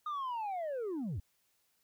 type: linear sweep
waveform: sine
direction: down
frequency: 1241 to 69 Hz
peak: -32 dBFS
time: 0.06-1.2 s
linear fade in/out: 5 ms
effects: tanh soft clip ceiling -34 dBFS + white hiss -75 dBFS RMS until 1.83 s